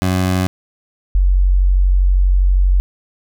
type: tone pair in turn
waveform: 20% pulse / sine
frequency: 92.5 / 46.25 Hz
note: F#2 / F#1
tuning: 0 / 0 cents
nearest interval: octave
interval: 1200 cents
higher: first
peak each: -9 dBFS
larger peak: neither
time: 0.02-0.47 / 1.15-2.8 s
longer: second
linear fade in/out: 0 ms
effects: none